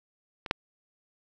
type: clicks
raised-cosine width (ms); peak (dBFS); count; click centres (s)
0.3; -21 / -7; 2; 0.462 / 0.511
effects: none